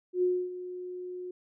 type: tone with ADSR envelope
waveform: sine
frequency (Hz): 361.9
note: F#4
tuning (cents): -38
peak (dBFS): -22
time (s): 0.13-1.31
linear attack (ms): 95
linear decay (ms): 270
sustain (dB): -14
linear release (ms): 4
effects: none